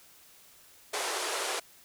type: band-pass noise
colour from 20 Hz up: pink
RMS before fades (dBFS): -33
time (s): 0.93-1.6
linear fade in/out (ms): 10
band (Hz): 370 to 11000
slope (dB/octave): 48
effects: white hiss -57 dBFS RMS until 1.84 s